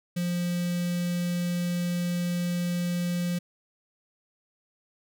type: tone with notch filter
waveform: square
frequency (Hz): 175.4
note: F3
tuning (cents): +8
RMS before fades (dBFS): -28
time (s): 0.16-3.39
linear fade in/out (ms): 10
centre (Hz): 940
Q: 0.59
effects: none